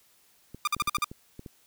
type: clicks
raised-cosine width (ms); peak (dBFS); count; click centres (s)
3; -28; 8; 0.546 / 0.766 / 0.822 / 0.877 / 0.984 / 1.115 / 1.394 / 1.462
type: tone bursts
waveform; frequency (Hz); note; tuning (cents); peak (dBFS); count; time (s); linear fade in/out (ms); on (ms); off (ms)
sawtooth; 1200; D6; +37; -20; 6; 0.65-1.044; 2; 24; 50
effects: white hiss -63 dBFS RMS until 1.66 s